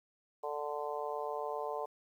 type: harmonic tone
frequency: 147.5 Hz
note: D3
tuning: 8 cents sharp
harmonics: 3 / 4 / 5 / 6 / 7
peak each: -40 / -41 / -42 / -43 / -43 dBFS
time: 0.43-1.86 s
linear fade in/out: 10 ms
effects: 11-bit